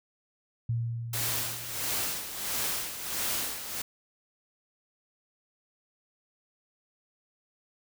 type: tone with exponential decay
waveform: sine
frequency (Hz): 116.54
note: A#2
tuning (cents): 0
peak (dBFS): -25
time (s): 0.69-2.4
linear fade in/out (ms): 5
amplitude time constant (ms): 370
type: noise with tremolo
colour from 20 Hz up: white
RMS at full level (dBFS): -30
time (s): 1.13-3.82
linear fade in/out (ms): 5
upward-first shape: sine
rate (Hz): 1.5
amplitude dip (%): 65
effects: none